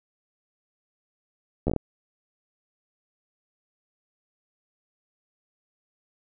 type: slowing click train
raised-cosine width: 2 ms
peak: -12 dBFS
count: 6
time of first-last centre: 1.67-1.763 s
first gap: 12 ms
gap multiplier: 1.22
effects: none